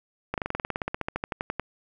slowing click train, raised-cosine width 0.5 ms, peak -13 dBFS, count 21, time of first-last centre 0.34-1.597 s, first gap 38 ms, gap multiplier 1.05, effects none

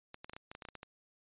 clicks, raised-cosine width 0.3 ms, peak -30 dBFS, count 12, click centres 0.144 / 0.245 / 0.296 / 0.334 / 0.365 / 0.515 / 0.551 / 0.622 / 0.652 / 0.687 / 0.753 / 0.831 s, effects resampled to 8000 Hz

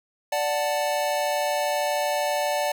square chord, D major, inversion none, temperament equal, 587.3 / 740 / 880 Hz, D5 / F#5 / A5, 0 / 0 / 0 cents, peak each -26 / -29 / -30 dBFS, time 0.32-2.72 s, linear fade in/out 5 ms, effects none

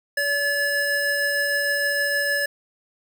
square tone pair together, 571 / 1719.5 Hz, D5 / A6, -49 / -40 cents, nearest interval octave + perfect fifth, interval 1909 cents, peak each -28 / -22 dBFS, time 0.17-2.46 s, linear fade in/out 5 ms, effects none

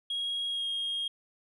sine tone with pitch glide, 3289 to 3249 Hz, G#7 to G#7, -18 to -39 cents, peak -28 dBFS, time 0.1-1.08 s, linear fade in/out 5 ms, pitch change -21 cents, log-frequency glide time 0.49-0.66 s, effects tanh soft clip ceiling -28 dBFS

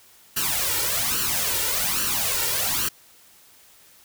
white noise with flanger, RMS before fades -24 dBFS, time 0.36-2.89 s, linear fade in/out 10 ms, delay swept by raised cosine 0.68 to 2.18 ms, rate 1.2 Hz, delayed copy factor +0.75, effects white hiss -53 dBFS RMS until 4.04 s

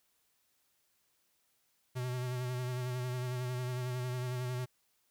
square tone with vibrato, 125.4 Hz, B2, 27 cents sharp, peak -35 dBFS, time 1.95-4.66 s, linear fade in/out 20 ms, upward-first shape sine, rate 11 Hz, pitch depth 30 cents each way, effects white hiss -75 dBFS RMS until 5.1 s

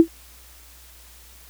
sine tone with exponential decay, 329.6 Hz, E4, in tune, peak -4 dBFS, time 0-0.08 s, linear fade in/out 0 ms, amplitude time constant 17 ms, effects added 60 Hz sine -49 dBFS peak until 1.49 s + white hiss -49 dBFS RMS until 1.49 s

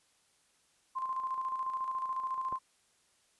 sine tone with tremolo, 1046.5 Hz, C6, in tune, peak -31 dBFS, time 0.95-2.59 s, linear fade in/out 20 ms, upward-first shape square, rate 14 Hz, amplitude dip 45%
click, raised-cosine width 1 ms, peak -30 dBFS, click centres 2.526 s
effects white hiss -70 dBFS RMS until 3.39 s + resampled to 24000 Hz

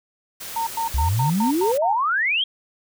white noise, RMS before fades -34 dBFS, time 0.4-1.78 s, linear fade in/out 10 ms
sine tone bursts, 913 Hz, A#5, 36 cents flat, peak -21 dBFS, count 7, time 0.56-1.93 s, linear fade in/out 5 ms, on 110 ms, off 100 ms
sine exponential sweep, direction up, 61.74 to 3322 Hz, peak -18 dBFS, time 0.94-2.44 s, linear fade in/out 5 ms
effects none

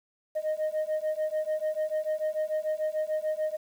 sine beating tone pair, 616 / 622.8 Hz, D#5 / D#5, -17 / +2 cents, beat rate 6.8 Hz, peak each -28 dBFS, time 0.35-3.57 s, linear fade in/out 20 ms, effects tanh soft clip ceiling -24 dBFS + 9-bit

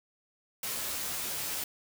white noise with comb filter, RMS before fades -35 dBFS, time 0.63-1.64 s, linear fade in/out 2 ms, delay 13 ms, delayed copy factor +0.75, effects none

